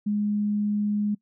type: tone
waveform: sine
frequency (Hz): 207.7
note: G#3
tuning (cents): 0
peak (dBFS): -22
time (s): 0.06-1.15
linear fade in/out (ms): 10
effects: noise-tail reverb RT60 0.1 s tail -23 dB re dry